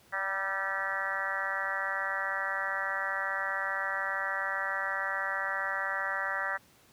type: harmonic tone with a mistuned harmonic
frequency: 193.4 Hz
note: G3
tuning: 23 cents flat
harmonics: 3 / 4 / 5 / 6 / 7 / 8 / 9 / 10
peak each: -41 / -41 / -41 / -40 / -38 / -37 / -36 / -36 dBFS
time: 0.12-6.58 s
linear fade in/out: 20 ms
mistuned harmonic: 6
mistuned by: +33 cents
effects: pink hiss -61 dBFS RMS until 6.92 s + high-pass 80 Hz 12 dB/octave